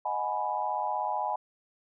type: chord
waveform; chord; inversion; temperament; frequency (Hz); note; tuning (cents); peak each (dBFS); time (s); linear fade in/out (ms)
sine; G# minor seventh; second; equal with one note detuned; 622.3 / 740 / 835.9 / 987.8; D#5 / F#5 / G#5 / B5; 0 / 0 / +11 / 0; -37 / -35 / -31 / -33; 0.05-1.36; 5
effects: none